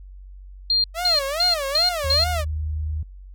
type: tone bursts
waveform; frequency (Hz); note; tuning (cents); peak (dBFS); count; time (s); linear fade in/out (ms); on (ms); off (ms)
sine; 4200; C8; +6; -16; 5; 0.7-2.24; 2; 140; 210
type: tone with vibrato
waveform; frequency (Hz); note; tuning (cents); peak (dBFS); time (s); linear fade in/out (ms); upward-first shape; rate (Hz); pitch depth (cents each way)
sawtooth; 626; D#5; +10; -20; 0.94-2.45; 50; sine; 2.4; 250
type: tone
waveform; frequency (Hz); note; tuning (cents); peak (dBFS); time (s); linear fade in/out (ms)
sine; 77; D#2; -17; -23; 2.04-3.03; 5
effects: added 47 Hz sine -38 dBFS peak until 3.34 s